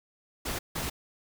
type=noise bursts at uneven times; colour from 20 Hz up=pink; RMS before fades=-33 dBFS; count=2; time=0.45-0.59 / 0.75-0.9 s; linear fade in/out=10 ms; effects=none